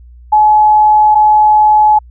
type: tone pair in turn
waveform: sine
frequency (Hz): 851 / 851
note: G#5 / G#5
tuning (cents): +42 / +42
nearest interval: unison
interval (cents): 0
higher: neither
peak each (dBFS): -4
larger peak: neither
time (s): 0.32-1.15 / 1.15-1.99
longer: second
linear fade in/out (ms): 10
effects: added 60 Hz sine -34 dBFS peak until 2.1 s